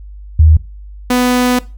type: tone pair in turn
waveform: sine / sawtooth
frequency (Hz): 78.3 / 248.6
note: D#2 / B3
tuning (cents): +11 / +12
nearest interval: octave + minor sixth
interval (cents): 2001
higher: second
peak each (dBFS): -3 / -6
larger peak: first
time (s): 0.39-0.57 / 1.1-1.59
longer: second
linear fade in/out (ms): 5
effects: noise-tail reverb RT60 0.3 s tail -19 dB re dry + added 50 Hz sine -29 dBFS peak until 1.77 s